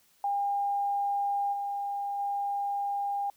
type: tone with level steps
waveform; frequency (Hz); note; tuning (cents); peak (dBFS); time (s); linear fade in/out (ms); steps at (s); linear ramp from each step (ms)
sine; 805; G5; +46; -26 / -30 / -28; 0.24-3.3; 2; 1.52 / 2.18; 20
effects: white hiss -65 dBFS RMS until 3.36 s